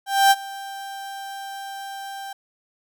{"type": "tone with ADSR envelope", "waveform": "35% pulse", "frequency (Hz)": 787, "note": "G5", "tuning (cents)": 7, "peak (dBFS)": -9, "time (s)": [0.06, 2.33], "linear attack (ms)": 250, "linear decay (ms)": 38, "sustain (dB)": -21, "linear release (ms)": 5, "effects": []}